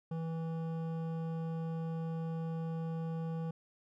sine tone with hard clipping, 163.4 Hz, E3, 15 cents flat, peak -37 dBFS, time 0.11-3.51 s, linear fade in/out 5 ms, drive 12 dB, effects none

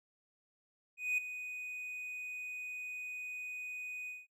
triangle tone with ADSR envelope, 2489 Hz, D#7, in tune, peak -27 dBFS, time 0.97-4.27 s, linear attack 210 ms, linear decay 5 ms, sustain -12 dB, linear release 190 ms, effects noise-tail reverb RT60 0.1 s tail -22 dB re dry

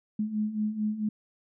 sine beating tone pair, 210 / 214.5 Hz, G#3 / A3, +19 / -44 cents, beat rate 4.5 Hz, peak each -33 / -28 dBFS, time 0.19-1.09 s, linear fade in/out 5 ms, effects none

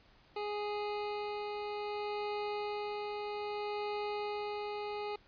25% pulse tone with tremolo, 415.3 Hz, G#4, in tune, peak -31 dBFS, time 0.36-5.16 s, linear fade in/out 5 ms, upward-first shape sine, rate 0.62 Hz, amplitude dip 25%, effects pink hiss -64 dBFS RMS until 5.27 s + resampled to 11025 Hz

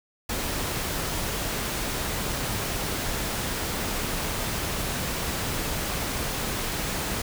pink noise, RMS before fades -29 dBFS, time 0.29-7.22 s, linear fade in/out 5 ms, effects none

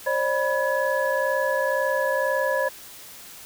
sine tone cluster, 535 / 597 / 983 / 1692 Hz, C5 / D5 / B5 / G#6, +38 / +28 / -8 / +32 cents, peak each -24 / -27 / -28 / -27 dBFS, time 0.06-2.69 s, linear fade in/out 10 ms, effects white hiss -43 dBFS RMS until 3.45 s

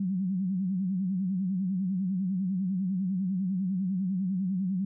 sine tone with vibrato, 188 Hz, F#3, 28 cents sharp, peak -26 dBFS, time 0-4.85 s, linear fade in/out 5 ms, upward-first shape sine, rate 10 Hz, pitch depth 100 cents each way, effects none

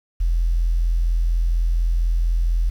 sine tone, 42.11 Hz, E1, 38 cents sharp, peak -15 dBFS, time 0.2-2.7 s, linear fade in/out 10 ms, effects tanh soft clip ceiling -11 dBFS + 8-bit

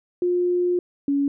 sine tone pair in turn, 355.6 / 281.4 Hz, F4 / C#4, +31 / +26 cents, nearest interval major third, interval 405 cents, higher first, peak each -18 dBFS, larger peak neither, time 0.22-0.79 / 1.08-1.28 s, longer first, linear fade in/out 2 ms, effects none

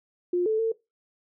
sine tone with pitch steps, 354.8 / 437.4 / 450.1 Hz, F4 / A4 / A4, +27 / -10 / +39 cents, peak -21 dBFS, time 0.33-0.72 s, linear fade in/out 5 ms, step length 130 ms, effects noise-tail reverb RT60 0.2 s tail -19 dB re dry

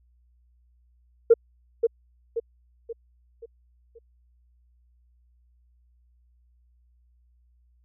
sine tone with echo, 460.7 Hz, A#4, 20 cents flat, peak -9 dBFS, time 1.3-1.34 s, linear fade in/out 10 ms, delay 530 ms, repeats 5, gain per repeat -7 dB, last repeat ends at 3.99 s, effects tanh soft clip ceiling -6 dBFS + added 60 Hz sine -59 dBFS peak until 7.84 s

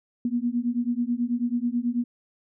sine beating tone pair, 235.9 / 245.1 Hz, A#3 / B3, +21 / -13 cents, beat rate 9.2 Hz, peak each -26 dBFS, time 0.25-2.04 s, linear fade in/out 2 ms, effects none

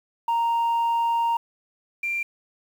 sine tone pair in turn, 930 / 2373 Hz, A#5 / D7, -4 / +17 cents, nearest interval octave + major third, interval 1621 cents, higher second, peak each -17 / -23 dBFS, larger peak first, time 0.28-1.37 / 2.03-2.23 s, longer first, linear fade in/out 5 ms, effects tanh soft clip ceiling -19 dBFS + 8-bit

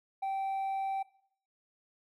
triangle tone with hard clipping, 777 Hz, G5, 16 cents flat, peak -30 dBFS, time 0.22-1.03 s, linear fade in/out 10 ms, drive 1 dB, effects noise-tail reverb RT60 0.6 s tail -19 dB re dry

